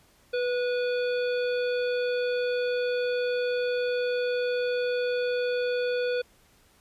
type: harmonic tone with a mistuned harmonic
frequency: 493.3 Hz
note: B4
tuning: 2 cents flat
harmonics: 1 / 3 / 5 / 7 / 9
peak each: -25 / -35 / -39 / -42 / -44 dBFS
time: 0.33-6.22 s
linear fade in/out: 10 ms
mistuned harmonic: 3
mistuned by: -24 cents
effects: pink hiss -61 dBFS RMS until 6.8 s + resampled to 32000 Hz